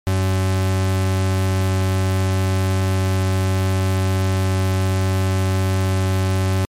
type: tone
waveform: 40% pulse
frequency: 94.7 Hz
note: F#2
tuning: 41 cents sharp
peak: -15 dBFS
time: 0.07-6.65 s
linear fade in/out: 0 ms
effects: MP3 64 kbps